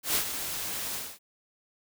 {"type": "noise with ADSR envelope", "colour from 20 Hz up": "white", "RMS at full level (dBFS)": -25, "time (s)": [0.03, 1.19], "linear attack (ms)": 120, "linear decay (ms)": 92, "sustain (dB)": -9, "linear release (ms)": 240, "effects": []}